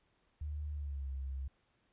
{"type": "tone with pitch glide", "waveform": "sine", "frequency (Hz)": [74.4, 67.05], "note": ["D2", "C2"], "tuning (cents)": [23, 43], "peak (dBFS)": -37, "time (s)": [0.41, 1.48], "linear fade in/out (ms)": 5, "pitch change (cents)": -180, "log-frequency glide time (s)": [0.71, 1.1], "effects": ["pink hiss -75 dBFS RMS until 1.92 s", "resampled to 8000 Hz"]}